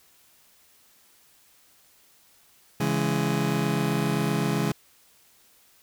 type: chord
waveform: 30% pulse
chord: C# minor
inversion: none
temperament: just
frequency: 138.59 / 166.31 / 207.9 Hz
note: C#3 / E3 / G#3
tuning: 0 / +16 / +2 cents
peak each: -25 dBFS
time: 2.8-4.72 s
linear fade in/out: 5 ms
effects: white hiss -59 dBFS RMS until 5.82 s